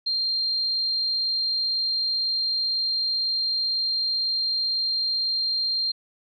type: tone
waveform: sine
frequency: 4186 Hz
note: C8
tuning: in tune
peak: -22 dBFS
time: 0.06-5.92 s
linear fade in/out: 10 ms
effects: none